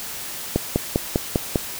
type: click train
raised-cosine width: 2 ms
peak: -4 dBFS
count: 6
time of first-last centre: 0.56-1.558 s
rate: 5.01 Hz
effects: white hiss -32 dBFS RMS until 1.79 s